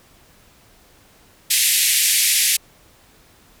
white band-pass noise, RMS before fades -17 dBFS, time 1.5-2.57 s, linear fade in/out 10 ms, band 1900 to 13000 Hz, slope 48 dB/octave, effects pink hiss -52 dBFS RMS until 3.6 s

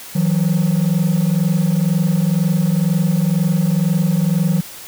triangle tone pair together, 160.6 / 182.64 Hz, E3 / F#3, -45 / -22 cents, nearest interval major second, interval 223 cents, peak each -13 dBFS, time 0.15-4.61 s, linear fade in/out 10 ms, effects tanh soft clip ceiling -8 dBFS + white hiss -35 dBFS RMS until 4.87 s

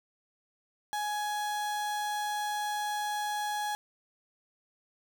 35% pulse tone, 836 Hz, G#5, 11 cents sharp, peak -29 dBFS, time 0.93-3.75 s, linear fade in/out 0 ms, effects none

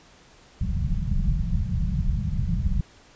pink low-pass noise, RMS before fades -24 dBFS, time 0.61-2.81 s, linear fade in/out 2 ms, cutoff 200 Hz, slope 96 dB/octave, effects pink hiss -53 dBFS RMS until 3.15 s + resampled to 16000 Hz

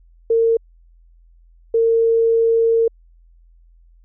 sine tone bursts at uneven times, 456.4 Hz, A#4, 37 cents flat, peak -12 dBFS, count 2, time 0.3-0.57 / 1.74-2.88 s, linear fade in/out 5 ms, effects added 42 Hz sine -47 dBFS peak until 4.04 s

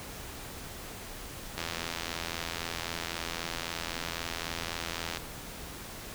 click train, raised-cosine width 0.2 ms, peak -16 dBFS, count 302, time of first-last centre 1.58-5.172 s, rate 83.8 Hz, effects pink hiss -43 dBFS RMS until 6.14 s

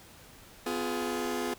sawtooth chord, F diminished, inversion second, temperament just, 251.4 / 349.2 / 419.1 Hz, Cb4 / F4 / Ab4, +31 / 0 / +16 cents, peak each -31 dBFS, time 0.66-1.54 s, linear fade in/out 5 ms, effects pink hiss -53 dBFS RMS until 1.58 s

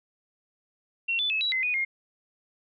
sine tone with pitch steps, 2729 / 3488 / 2590 / 3907 / 2054 / 2473 / 2132 Hz, F7 / A7 / E7 / B7 / C7 / D#7 / C7, -41 / -16 / -31 / -19 / -33 / -11 / +32 cents, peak -24 dBFS, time 1.08-1.85 s, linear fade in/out 10 ms, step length 110 ms, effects none

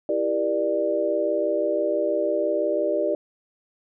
sine chord, E half-diminished seventh, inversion none, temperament just, 329.6 / 395.6 / 474.7 / 593.3 Hz, E4 / G4 / Bb4 / D5, 0 / +16 / +31 / +18 cents, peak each -28 / -27 / -29 / -23 dBFS, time 0.09-3.15 s, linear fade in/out 2 ms, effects none

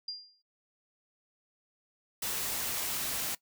sine tone with exponential decay, 4800 Hz, D8, 37 cents sharp, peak -32 dBFS, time 0.08-0.42 s, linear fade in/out 5 ms, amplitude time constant 72 ms
white noise, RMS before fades -34 dBFS, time 2.22-3.35 s, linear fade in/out 5 ms
effects noise-tail reverb RT60 0.1 s tail -20 dB re dry

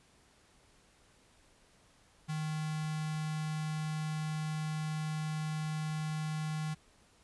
square tone with notch filter, 155.1 Hz, D#3, 5 cents flat, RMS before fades -36 dBFS, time 2.28-6.75 s, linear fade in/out 20 ms, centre 480 Hz, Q 1.6, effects pink hiss -65 dBFS RMS until 7.23 s + resampled to 24000 Hz

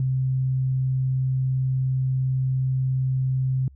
sine tone, 130.81 Hz, C3, in tune, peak -20 dBFS, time 0-3.68 s, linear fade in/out 2 ms, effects added 68 Hz sine -46 dBFS peak until 3.75 s

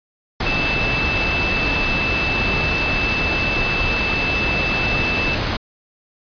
sine tone in noise, 2637 Hz, E7, in tune, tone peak -20 dBFS, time 0.46-5.35 s, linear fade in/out 5 ms, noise pink, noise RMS -21 dBFS, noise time 0.4-5.57 s, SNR -2 dB, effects resampled to 11025 Hz

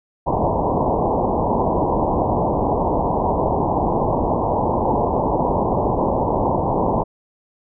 white low-pass noise, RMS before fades -19 dBFS, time 0.26-7.04 s, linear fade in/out 20 ms, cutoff 1000 Hz, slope 96 dB/octave, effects none

